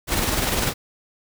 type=noise with tremolo; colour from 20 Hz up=pink; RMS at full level=-21 dBFS; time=0.07-0.74 s; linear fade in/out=50 ms; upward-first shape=square; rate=20 Hz; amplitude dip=35%; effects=none